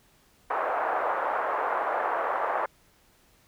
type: band-pass noise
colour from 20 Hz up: pink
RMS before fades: -28 dBFS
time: 0.5-2.66 s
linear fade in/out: 5 ms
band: 560 to 1400 Hz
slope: 24 dB/octave
effects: pink hiss -62 dBFS RMS until 3.47 s